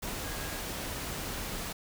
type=tone in noise; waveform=sine; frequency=1643 Hz; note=G#6; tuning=19 cents flat; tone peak=-47 dBFS; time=0.23-0.6 s; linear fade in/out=10 ms; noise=pink; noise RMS=-37 dBFS; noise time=0.02-1.73 s; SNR=-13 dB; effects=none